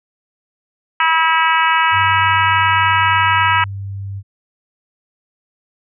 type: harmonic tone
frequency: 323.6 Hz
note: E4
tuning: 32 cents flat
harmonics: 3 / 4 / 5 / 6 / 7 / 8 / 9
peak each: -15 / -17 / -19 / -21 / -22 / -23 / -24 dBFS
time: 1-3.64 s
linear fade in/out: 2 ms
type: tone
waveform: sine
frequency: 98.5 Hz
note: G2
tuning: 9 cents sharp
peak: -23 dBFS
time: 1.91-4.23 s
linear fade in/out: 50 ms
effects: none